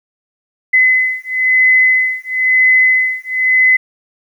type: beating tone pair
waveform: sine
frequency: 2028 / 2029 Hz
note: B6 / B6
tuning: +45 / +46 cents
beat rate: 1 Hz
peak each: -12 / -12 dBFS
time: 0.73-3.77 s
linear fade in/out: 10 ms
effects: 8-bit